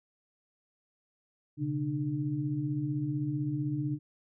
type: tone cluster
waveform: sine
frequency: 126.4 / 142.1 / 300 Hz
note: B2 / C#3 / D4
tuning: +41 / +43 / +37 cents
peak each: -38 / -32 / -33 dBFS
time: 1.57-3.99 s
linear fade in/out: 50 ms
effects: none